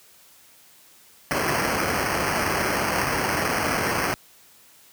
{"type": "noise with sample-and-hold", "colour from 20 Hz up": "white", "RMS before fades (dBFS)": -24, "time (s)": [1.31, 4.14], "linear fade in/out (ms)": 0, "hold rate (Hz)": 3675, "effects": ["white hiss -53 dBFS RMS until 4.92 s", "high-pass 60 Hz 12 dB/octave"]}